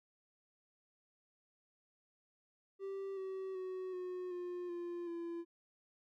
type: tone with pitch steps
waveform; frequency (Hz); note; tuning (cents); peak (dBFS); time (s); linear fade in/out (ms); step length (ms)
triangle; 390 / 381.1 / 372.4 / 363.9 / 355.6 / 347.5 / 339.5; G4 / G4 / F#4 / F#4 / F4 / F4 / F4; -9 / -49 / +11 / -29 / +31 / -9 / -49; -38; 2.79-5.45; 50; 380
effects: none